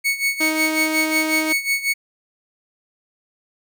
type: tone with tremolo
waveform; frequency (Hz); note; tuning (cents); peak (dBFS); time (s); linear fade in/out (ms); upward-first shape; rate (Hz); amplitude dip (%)
40% pulse; 2217; C#7; 0; -15; 0.04-1.94; 20; sine; 5.5; 80
type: tone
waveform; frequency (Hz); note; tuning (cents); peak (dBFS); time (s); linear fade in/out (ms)
sawtooth; 313.4; D#4; +13; -17; 0.4-1.53; 10
effects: none